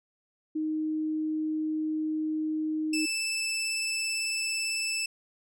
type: tone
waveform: sine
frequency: 311.1 Hz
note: D#4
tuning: in tune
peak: -27 dBFS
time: 0.55-3.06 s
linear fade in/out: 10 ms
type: tone with vibrato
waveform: 20% pulse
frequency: 2637 Hz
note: E7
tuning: in tune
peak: -23 dBFS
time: 2.93-5.06 s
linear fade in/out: 5 ms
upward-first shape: sine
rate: 18 Hz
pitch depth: 9 cents each way
effects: none